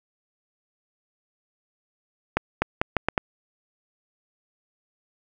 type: accelerating click train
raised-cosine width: 0.5 ms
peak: -5 dBFS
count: 6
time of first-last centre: 2.37-3.178 s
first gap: 250 ms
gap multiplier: 0.78
effects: none